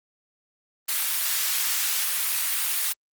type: high-pass noise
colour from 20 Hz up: white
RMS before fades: -25 dBFS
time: 0.88-2.93 s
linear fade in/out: 10 ms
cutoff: 1300 Hz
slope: 12 dB/octave
effects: Opus 32 kbps